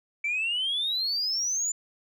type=exponential sweep; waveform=sine; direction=up; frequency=2296 to 7120 Hz; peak=-24 dBFS; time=0.24-1.72 s; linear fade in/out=5 ms; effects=tanh soft clip ceiling -22 dBFS